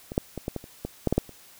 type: clicks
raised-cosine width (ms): 2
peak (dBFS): -21 / -8 / -19 / -15 / -17 / -29 / -17 / -9 / -9 / -7 / -30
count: 11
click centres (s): 0.119 / 0.179 / 0.377 / 0.481 / 0.563 / 0.641 / 0.85 / 1.073 / 1.126 / 1.18 / 1.293
effects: white hiss -52 dBFS RMS until 1.59 s